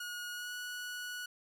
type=tone with pitch glide; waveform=sawtooth; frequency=1446 to 1467.9 Hz; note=F#6 to F#6; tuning=-40 to -14 cents; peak=-36 dBFS; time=0-1.26 s; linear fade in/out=5 ms; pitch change=+26 cents; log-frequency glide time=0.31-0.54 s; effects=none